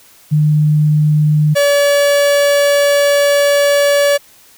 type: tone pair in turn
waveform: sine / 45% pulse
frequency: 151.4 / 571.6 Hz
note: D#3 / D5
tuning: -47 / -47 cents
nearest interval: octave + major seventh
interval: 2300 cents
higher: second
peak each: -8 / -9 dBFS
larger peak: first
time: 0.31-1.55 / 1.55-4.18 s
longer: second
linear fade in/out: 20 ms
effects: white hiss -45 dBFS RMS until 4.57 s